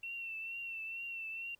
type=tone with vibrato; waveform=triangle; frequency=2702 Hz; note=E7; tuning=42 cents sharp; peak=-36 dBFS; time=0.03-1.55 s; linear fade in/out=5 ms; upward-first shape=triangle; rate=2.2 Hz; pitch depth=48 cents each way; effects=tanh soft clip ceiling -38 dBFS + pink hiss -73 dBFS RMS until 1.59 s